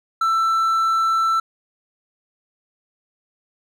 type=tone; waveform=triangle; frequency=1332 Hz; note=E6; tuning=18 cents sharp; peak=-14 dBFS; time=0.21-1.4 s; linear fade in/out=5 ms; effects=none